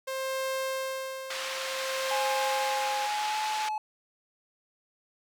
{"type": "tone with tremolo", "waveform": "sawtooth", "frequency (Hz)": 529, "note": "C5", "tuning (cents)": 19, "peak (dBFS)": -25, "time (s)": [0.07, 3.07], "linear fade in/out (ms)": 10, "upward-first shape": "sine", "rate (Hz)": 0.56, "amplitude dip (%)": 65}
{"type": "band-pass noise", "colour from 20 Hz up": "pink", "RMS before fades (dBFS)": -36, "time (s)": [1.3, 3.69], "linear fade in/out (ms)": 5, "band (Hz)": [1300, 5600], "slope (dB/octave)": 12}
{"type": "tone with pitch glide", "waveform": "triangle", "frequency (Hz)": [830.6, 858.4], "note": ["G#5", "A5"], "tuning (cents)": [0, -43], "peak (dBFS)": -27, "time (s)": [2.11, 3.78], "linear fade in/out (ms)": 2, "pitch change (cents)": 57, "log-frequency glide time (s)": [3.02, 3.39]}
{"effects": []}